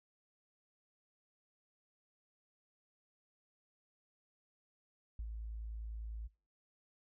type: tone with ADSR envelope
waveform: sine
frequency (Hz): 55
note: A1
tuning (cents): 0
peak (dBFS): -38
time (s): 5.19-6.28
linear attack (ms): 3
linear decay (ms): 67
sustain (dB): -3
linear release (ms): 19
effects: noise-tail reverb RT60 0.4 s tail -24 dB re dry